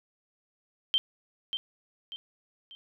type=tone with echo; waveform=sine; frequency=3136 Hz; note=G7; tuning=in tune; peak=-21 dBFS; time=0.94-0.98 s; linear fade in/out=0 ms; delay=590 ms; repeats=3; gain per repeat=-8 dB; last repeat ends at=2.75 s; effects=none